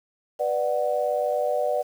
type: chord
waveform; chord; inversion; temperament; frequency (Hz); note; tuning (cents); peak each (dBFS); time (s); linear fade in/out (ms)
sine; B minor; none; just; 493.9 / 592.7 / 740.8; B4 / D5 / F#5; 0 / +16 / +2; -27 / -24 / -28; 0.39-1.83; 20
effects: 8-bit